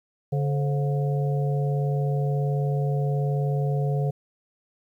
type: harmonic tone with a mistuned harmonic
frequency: 143.2 Hz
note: D3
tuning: 43 cents flat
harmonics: 1 / 3 / 4 / 5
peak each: -22 / -32 / -34 / -36 dBFS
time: 0.32-4.11 s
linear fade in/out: 10 ms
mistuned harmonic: 4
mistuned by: -140 cents
effects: 10-bit